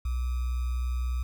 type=tone with sample-and-hold; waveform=sine; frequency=61.74 Hz; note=B1; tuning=in tune; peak=-26 dBFS; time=0.05-1.23 s; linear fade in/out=5 ms; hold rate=1225 Hz; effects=none